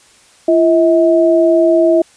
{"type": "tone pair together", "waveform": "sine", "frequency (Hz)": [340, 641.8], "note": ["F4", "E5"], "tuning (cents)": [-46, -46], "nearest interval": "major seventh", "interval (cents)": 1100, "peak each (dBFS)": -10, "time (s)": [0.48, 2.02], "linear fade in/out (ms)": 5, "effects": ["white hiss -47 dBFS RMS until 2.16 s", "resampled to 22050 Hz"]}